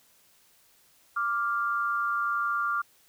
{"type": "tone pair together", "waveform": "sine", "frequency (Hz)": [1174.7, 1396.2], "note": ["D6", "F6"], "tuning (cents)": [0, -1], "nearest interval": "minor third", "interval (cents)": 299, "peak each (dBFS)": -28, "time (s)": [1.16, 2.82], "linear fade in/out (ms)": 10, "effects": ["white hiss -62 dBFS RMS until 3.08 s"]}